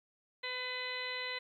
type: harmonic tone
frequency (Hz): 503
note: B4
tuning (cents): +32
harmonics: 1 / 2 / 3 / 4 / 5 / 6 / 7 / 8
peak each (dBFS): -46 / -47 / -50 / -40 / -47 / -48 / -52 / -43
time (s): 0.43-1.39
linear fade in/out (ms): 10
effects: 12-bit